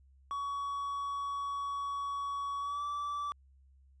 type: tone with pitch glide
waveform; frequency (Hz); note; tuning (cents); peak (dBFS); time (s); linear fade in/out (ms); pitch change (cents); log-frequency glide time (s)
triangle; 1125 to 1160; C#6 to D6; +25 to -22; -32; 0.31-3.32; 0; +53; 2.6-2.83
effects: added 67 Hz sine -59 dBFS peak until 4 s + resampled to 22050 Hz